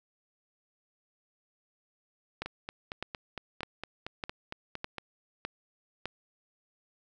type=two click trains; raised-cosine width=0.3 ms; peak=-18 / -21 dBFS; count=7 / 12; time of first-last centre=2.42-6.056 / 2.46-4.983 s; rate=1.65 / 4.36 Hz; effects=none